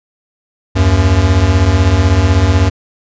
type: beating tone pair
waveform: square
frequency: 77.78 / 93.78 Hz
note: D#2 / F#2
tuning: 0 / +24 cents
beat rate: 16 Hz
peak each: -13 / -10 dBFS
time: 0.75-2.7 s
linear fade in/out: 20 ms
effects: resampled to 16000 Hz